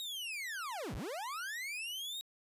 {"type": "linear two-way sweep", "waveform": "40% pulse", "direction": "down then up", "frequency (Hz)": [3823, 31.65, 3823], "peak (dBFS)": -38, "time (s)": [0, 2.21], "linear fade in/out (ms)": 0, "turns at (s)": 0.95, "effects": ["resampled to 32000 Hz"]}